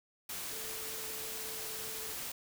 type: tone in noise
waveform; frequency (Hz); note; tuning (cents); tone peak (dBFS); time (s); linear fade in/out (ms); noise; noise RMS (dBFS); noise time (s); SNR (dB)
sine; 440; A4; 0; -50; 0.52-2.13; 5; white; -41; 0.29-2.32; -12
effects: none